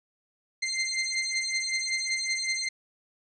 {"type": "beating tone pair", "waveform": "20% pulse", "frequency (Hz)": [2086, 2091.3], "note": ["C7", "C7"], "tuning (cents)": [-6, -1], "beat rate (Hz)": 5.3, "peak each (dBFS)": -25, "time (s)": [0.62, 2.69], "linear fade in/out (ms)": 10, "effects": ["resampled to 24000 Hz"]}